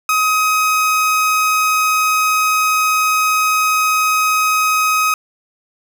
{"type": "tone", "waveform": "30% pulse", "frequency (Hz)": 1263, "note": "D#6", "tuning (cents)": 26, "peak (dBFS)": -10, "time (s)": [0.09, 5.14], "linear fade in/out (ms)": 2, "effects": []}